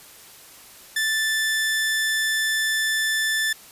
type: tone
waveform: sawtooth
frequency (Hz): 1760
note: A6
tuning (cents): 0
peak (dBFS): -17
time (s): 0.96-3.53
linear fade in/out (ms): 5
effects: white hiss -46 dBFS RMS until 3.71 s + resampled to 32000 Hz